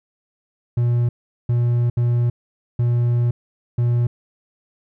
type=tone bursts at uneven times; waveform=triangle; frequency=120 Hz; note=B2; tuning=49 cents flat; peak=-13 dBFS; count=5; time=0.77-1.09 / 1.49-1.9 / 1.97-2.3 / 2.79-3.31 / 3.78-4.07 s; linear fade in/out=5 ms; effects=none